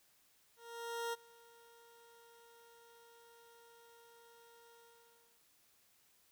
20% pulse tone with ADSR envelope, 466.2 Hz, A#4, in tune, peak -32 dBFS, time 0.56-5.43 s, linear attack 570 ms, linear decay 25 ms, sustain -24 dB, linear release 670 ms, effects white hiss -71 dBFS RMS until 6.31 s

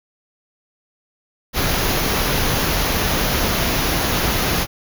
pink band-stop noise, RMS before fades -19 dBFS, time 1.53-4.67 s, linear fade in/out 50 ms, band 6800 to 10000 Hz, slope 96 dB/octave, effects none

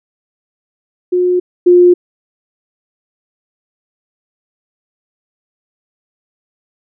sine tone pair in turn, 360 / 355.2 Hz, F#4 / F4, -47 / +29 cents, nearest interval unison, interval 24 cents, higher first, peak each -9 / -3 dBFS, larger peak second, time 1.12-1.4 / 1.66-1.94 s, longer neither, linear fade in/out 10 ms, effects none

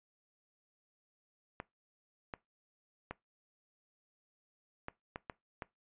clicks, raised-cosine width 0.5 ms, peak -25 dBFS, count 7, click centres 1.601 / 2.338 / 3.11 / 4.884 / 5.159 / 5.298 / 5.622 s, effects noise-tail reverb RT60 0.2 s tail -21 dB re dry + resampled to 8000 Hz

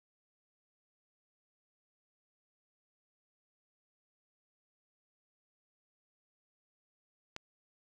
click, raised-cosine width 0.2 ms, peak -23 dBFS, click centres 7.364 s, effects none

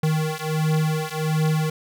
square beating tone pair, 155.56 / 156.96 Hz, D#3 / D#3, 0 / +15 cents, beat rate 1.4 Hz, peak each -24 dBFS, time 0.03-1.7 s, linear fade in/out 5 ms, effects none

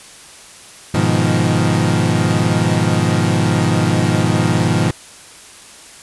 30% pulse chord, F half-diminished seventh, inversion first, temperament equal, 103.83 / 123.47 / 155.56 / 174.61 Hz, Ab2 / Cb3 / Eb3 / F3, 0 / 0 / 0 / 0 cents, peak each -16 dBFS, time 0.94-4.91 s, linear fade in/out 5 ms, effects white hiss -39 dBFS RMS until 6.02 s + resampled to 24000 Hz

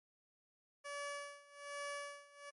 15% pulse tone with tremolo, 573 Hz, D5, 43 cents flat, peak -35 dBFS, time 0.84-2.51 s, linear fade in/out 20 ms, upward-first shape sine, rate 1.2 Hz, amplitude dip 90%, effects MP3 48 kbps

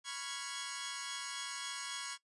10% pulse chord, C# dominant seventh, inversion third, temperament equal, 987.8 / 1108.7 / 1396.9 / 1661.2 Hz, B5 / C#6 / E#6 / G#6, 0 / 0 / 0 / 0 cents, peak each -40 / -36 / -40 / -35 dBFS, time 0.04-2.18 s, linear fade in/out 50 ms, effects noise-tail reverb RT60 0.1 s tail -19 dB re dry + resampled to 24000 Hz

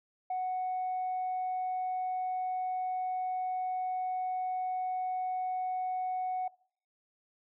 sine tone, 740 Hz, F#5, in tune, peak -29 dBFS, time 0.3-6.48 s, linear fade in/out 5 ms, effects noise-tail reverb RT60 0.5 s tail -22 dB re dry + tanh soft clip ceiling -28 dBFS

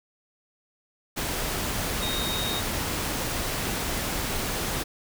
sine tone in noise, 3729 Hz, A#7, in tune, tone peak -30 dBFS, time 2.01-2.61 s, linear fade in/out 20 ms, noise pink, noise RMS -29 dBFS, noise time 1.16-4.84 s, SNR -4 dB, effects none

